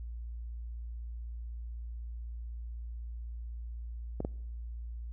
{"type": "clicks", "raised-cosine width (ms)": 2, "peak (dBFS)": -20, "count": 2, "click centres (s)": [4.204, 4.249], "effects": ["noise-tail reverb RT60 0.9 s tail -25 dB re dry", "added 58 Hz sine -38 dBFS peak until 5.12 s"]}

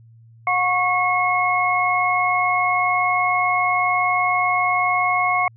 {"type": "tone cluster", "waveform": "sine", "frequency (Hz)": [724, 1103, 2171], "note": ["F#5", "C#6", "C#7"], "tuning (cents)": [-38, -9, -37], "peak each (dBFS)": [-21, -20, -21], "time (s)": [0.47, 5.48], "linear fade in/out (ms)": 2, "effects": ["added 114 Hz sine -45 dBFS peak until 5.56 s"]}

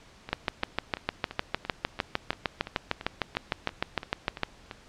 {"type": "two click trains", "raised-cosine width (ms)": 0.3, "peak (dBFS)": [-21, -9], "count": [14, 28], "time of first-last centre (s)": [[0.29, 4.712], [0.33, 4.433]], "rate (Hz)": [2.94, 6.58], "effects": ["pink hiss -54 dBFS RMS until 4.88 s", "low-pass 6000 Hz 12 dB/octave"]}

